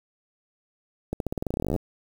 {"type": "accelerating click train", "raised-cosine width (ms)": 2, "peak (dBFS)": -14, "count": 21, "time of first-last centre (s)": [1.13, 1.762], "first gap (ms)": 72, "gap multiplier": 0.9, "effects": ["7-bit"]}